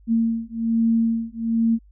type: beating tone pair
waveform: sine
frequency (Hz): 227.4 / 228.6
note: A#3 / A#3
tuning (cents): -43 / -34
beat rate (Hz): 1.2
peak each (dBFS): -21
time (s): 0.07-1.79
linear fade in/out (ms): 50
effects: added 50 Hz sine -48 dBFS peak until 1.91 s